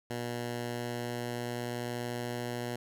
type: tone with pitch glide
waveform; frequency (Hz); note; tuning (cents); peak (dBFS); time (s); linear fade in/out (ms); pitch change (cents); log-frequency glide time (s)
10% pulse; 120 to 120.9; B2 to B2; -49 to -36; -26; 0.1-2.76; 5; +13; 0.73-1.71
effects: none